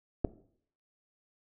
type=clicks; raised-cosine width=2 ms; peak=-22 / -13 dBFS; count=2; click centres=0.245 / 0.248 s; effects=noise-tail reverb RT60 0.6 s tail -18 dB re dry